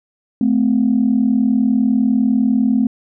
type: tone pair together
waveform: sine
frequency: 217.5 / 257.5 Hz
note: A3 / C4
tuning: -20 / -28 cents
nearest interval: minor third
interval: 292 cents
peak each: -14 / -14 dBFS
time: 0.41-2.87 s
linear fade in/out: 2 ms
effects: tanh soft clip ceiling -5 dBFS